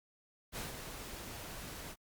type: noise with ADSR envelope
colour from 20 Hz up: pink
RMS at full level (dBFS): -40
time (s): 0.52-1.96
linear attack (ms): 51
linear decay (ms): 160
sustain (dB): -6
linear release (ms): 52
effects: Opus 48 kbps